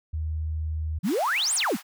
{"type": "tone", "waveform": "sine", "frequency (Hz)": 78.4, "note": "D#2", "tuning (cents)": 14, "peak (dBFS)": -26, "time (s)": [0.13, 0.99], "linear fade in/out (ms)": 10}
{"type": "exponential two-way sweep", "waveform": "sine", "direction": "up then down", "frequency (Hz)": [160, 10190, 160], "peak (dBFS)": -22, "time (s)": [1.03, 1.77], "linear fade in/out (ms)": 20, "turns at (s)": 1.55}
{"type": "high-pass noise", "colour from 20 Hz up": "pink", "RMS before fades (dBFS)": -39, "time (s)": [1.03, 1.83], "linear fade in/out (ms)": 50, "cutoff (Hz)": 740, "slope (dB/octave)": 48}
{"effects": []}